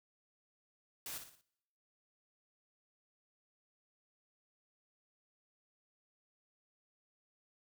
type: noise with echo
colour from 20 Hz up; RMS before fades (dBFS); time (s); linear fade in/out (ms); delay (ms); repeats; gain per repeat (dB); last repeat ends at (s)
white; -44; 1.06-1.18; 2; 58; 4; -7; 1.412
effects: noise-tail reverb RT60 0.9 s tail -26 dB re dry